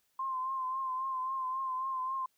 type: tone with vibrato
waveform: sine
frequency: 1046.5 Hz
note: C6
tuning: in tune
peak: -32 dBFS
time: 0.19-2.26 s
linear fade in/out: 5 ms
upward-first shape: triangle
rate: 3.7 Hz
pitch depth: 47 cents each way
effects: white hiss -75 dBFS RMS until 2.37 s